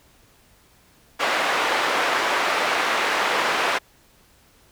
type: band-pass noise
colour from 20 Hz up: white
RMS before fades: -22 dBFS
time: 1.19-3.79 s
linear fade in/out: 20 ms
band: 450 to 1900 Hz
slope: 12 dB/octave
effects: pink hiss -56 dBFS RMS until 4.71 s